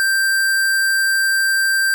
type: tone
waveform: square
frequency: 1572 Hz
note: G6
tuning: 4 cents sharp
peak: -15 dBFS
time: 0-1.94 s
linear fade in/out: 0 ms
effects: none